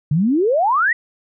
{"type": "exponential sweep", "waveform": "sine", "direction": "up", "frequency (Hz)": [138.59, 1975.5], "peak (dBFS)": -13, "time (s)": [0.11, 0.93], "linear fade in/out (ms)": 5, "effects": []}